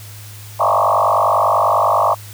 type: tone with frequency modulation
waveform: sine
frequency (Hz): 884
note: A5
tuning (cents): +8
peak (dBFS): -11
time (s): 0.59-2.15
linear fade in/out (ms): 20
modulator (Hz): 50.1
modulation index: 5.8
effects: added 104 Hz sine -34 dBFS peak until 2.33 s + white hiss -39 dBFS RMS until 2.33 s